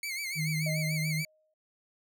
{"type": "tone with vibrato", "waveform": "sawtooth", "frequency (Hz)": 2195, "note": "C#7", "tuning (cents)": -18, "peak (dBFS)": -30, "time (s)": [0.03, 1.25], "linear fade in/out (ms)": 2, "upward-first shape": "sine", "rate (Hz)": 6.9, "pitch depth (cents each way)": 100}
{"type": "tone", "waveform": "sine", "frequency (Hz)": 155.56, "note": "D#3", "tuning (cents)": 0, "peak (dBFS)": -29, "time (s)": [0.35, 1.25], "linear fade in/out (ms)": 50}
{"type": "tone with exponential decay", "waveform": "sine", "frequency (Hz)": 622, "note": "D#5", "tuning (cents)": -1, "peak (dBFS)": -34, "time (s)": [0.66, 1.54], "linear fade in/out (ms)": 5, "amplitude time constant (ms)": 190}
{"effects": []}